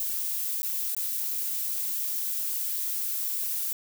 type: noise with dropouts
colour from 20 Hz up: violet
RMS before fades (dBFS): -30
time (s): 0-3.73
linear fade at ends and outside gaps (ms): 1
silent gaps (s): 0.62-0.63 / 0.949-0.966
effects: none